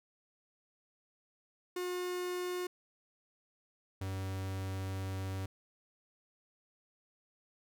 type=tone pair in turn; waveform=45% pulse; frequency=359.9 / 95.57 Hz; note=F#4 / G2; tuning=-48 / -43 cents; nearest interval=octave + major seventh; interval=2295 cents; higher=first; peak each=-35 / -36 dBFS; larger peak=first; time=1.76-2.67 / 4.01-5.46 s; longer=second; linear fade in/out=5 ms; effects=none